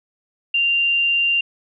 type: tone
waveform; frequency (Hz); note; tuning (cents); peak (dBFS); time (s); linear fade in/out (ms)
sine; 2782; F7; -7; -15; 0.54-1.41; 5
effects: none